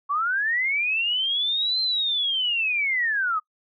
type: linear two-way sweep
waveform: sine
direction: up then down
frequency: 1100 to 4142 to 1217 Hz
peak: -21 dBFS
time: 0.09-3.4 s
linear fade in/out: 20 ms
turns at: 1.81 s
effects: noise-tail reverb RT60 0.1 s tail -24 dB re dry